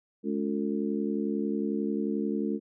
harmonic tone with a mistuned harmonic, 71.2 Hz, C#2, 47 cents sharp, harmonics 3 / 4 / 5 / 6, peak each -30 / -32 / -34 / -36 dBFS, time 0.23-2.6 s, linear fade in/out 50 ms, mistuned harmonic 6, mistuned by +82 cents, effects none

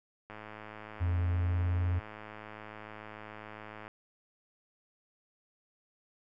click train, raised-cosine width 0.5 ms, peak -30 dBFS, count 384, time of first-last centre 0.3-3.879 s, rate 107 Hz
triangle tone with pitch glide, 87.31 to 88.48 Hz, F2 to F2, 0 to +23 cents, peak -25 dBFS, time 1-2 s, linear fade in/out 20 ms, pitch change +23 cents, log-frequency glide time 1.25-1.81 s
effects none

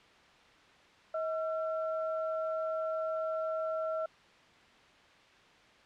sine tone pair together, 638.5 / 1353 Hz, D#5 / E6, +45 / +45 cents, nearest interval octave + minor second, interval 1300 cents, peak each -32 / -39 dBFS, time 1.14-4.06 s, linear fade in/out 5 ms, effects white hiss -59 dBFS RMS until 5.85 s + low-pass 3000 Hz 12 dB/octave

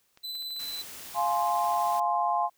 clicks, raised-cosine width 0.2 ms, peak -35 dBFS, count 10, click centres 0.174 / 0.353 / 0.424 / 0.506 / 0.564 / 0.634 / 0.717 / 0.784 / 0.946 / 0.996 s
45% pulse tone with tremolo, 4012 Hz, B7, 26 cents sharp, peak -32 dBFS, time 0.23-0.83 s, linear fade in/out 20 ms, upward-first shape sine, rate 18 Hz, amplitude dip 25%
white noise, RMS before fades -43 dBFS, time 0.59-2 s, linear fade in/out 5 ms
sine chord, F minor, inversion none, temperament just, 698.5 / 838.1 / 1047.7 Hz, F5 / Ab5 / C6, 0 / +16 / +2 cents, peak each -28 dBFS, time 1.14-2.5 s, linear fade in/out 50 ms
effects white hiss -70 dBFS RMS until 2.57 s

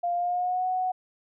sine tone with pitch glide, 698.5 to 740 Hz, F5 to F#5, 0 to 0 cents, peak -24 dBFS, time 0.03-0.92 s, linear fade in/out 10 ms, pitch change +100 cents, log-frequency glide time 0.14-0.66 s, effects none

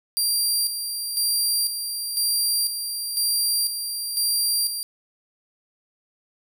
20% pulse tone with tremolo, 4739 Hz, D8, 15 cents sharp, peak -14 dBFS, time 0.17-4.83 s, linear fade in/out 0 ms, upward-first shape square, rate 1 Hz, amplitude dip 55%, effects none

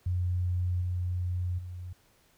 sine tone with level steps, 89.6 Hz, F2, 45 cents sharp, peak -26 / -28 / -37 dBFS, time 0.06-1.93 s, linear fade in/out 5 ms, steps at 0.81 / 1.58 s, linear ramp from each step 10 ms, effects pink hiss -65 dBFS RMS until 2.37 s

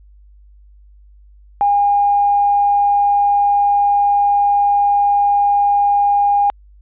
triangle tone with tanh clipping, 812 Hz, G#5, 39 cents flat, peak -10 dBFS, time 1.61-6.5 s, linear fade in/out 0 ms, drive 2 dB, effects added 50 Hz sine -42 dBFS peak until 6.81 s + resampled to 8000 Hz

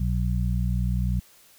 harmonic tone, 60.6 Hz, B1, 32 cents flat, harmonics 1 / 2 / 3, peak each -24 / -27 / -29 dBFS, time 0-1.2 s, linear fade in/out 5 ms, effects white hiss -55 dBFS RMS until 1.58 s

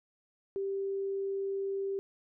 sine tone, 392 Hz, G4, in tune, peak -31 dBFS, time 0.56-1.99 s, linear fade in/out 0 ms, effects none

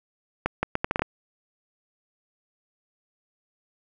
accelerating click train, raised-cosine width 0.5 ms, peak -8 dBFS, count 8, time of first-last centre 0.46-1.02 s, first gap 170 ms, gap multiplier 0.73, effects none

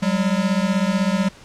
square beating tone pair, 185 / 201 Hz, F#3 / G3, 0 / +44 cents, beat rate 16 Hz, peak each -21 dBFS, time 0.02-1.29 s, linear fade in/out 10 ms, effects pink hiss -45 dBFS RMS until 1.44 s + low-pass 7000 Hz 12 dB/octave

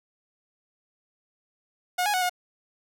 sawtooth tone with pitch steps, 723 / 830 / 737 / 720 Hz, F#5 / G#5 / F#5 / F#5, -40 / -1 / -7 / -47 cents, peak -19 dBFS, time 1.98-2.296 s, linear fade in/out 10 ms, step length 79 ms, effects none

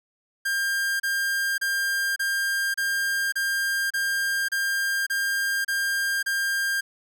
45% pulse tone bursts, 1600 Hz, G6, 35 cents sharp, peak -23 dBFS, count 11, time 0.45-6.81 s, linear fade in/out 10 ms, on 550 ms, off 31 ms, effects none

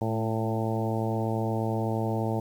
harmonic tone with a mistuned harmonic, 111.8 Hz, A2, 28 cents sharp, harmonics 1 / 2 / 3 / 4 / 5 / 6 / 7 / 8, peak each -29 / -32 / -34 / -35 / -36 / -37 / -37 / -38 dBFS, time 0.01-2.4 s, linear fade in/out 5 ms, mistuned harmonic 2, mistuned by -24 cents, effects 9-bit

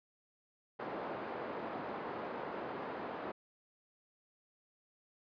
pink band-pass noise, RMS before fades -42 dBFS, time 0.79-3.32 s, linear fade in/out 10 ms, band 350 to 1100 Hz, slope 12 dB/octave, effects resampled to 11025 Hz

